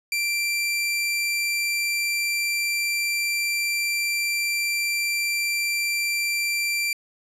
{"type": "tone", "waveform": "sawtooth", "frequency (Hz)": 2355, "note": "D7", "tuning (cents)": 4, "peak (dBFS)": -19, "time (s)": [0.12, 6.93], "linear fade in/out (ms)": 2, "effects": ["resampled to 32000 Hz", "9-bit"]}